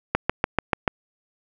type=click train; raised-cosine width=0.5 ms; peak=-3 dBFS; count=6; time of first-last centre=0.15-0.878 s; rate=6.87 Hz; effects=none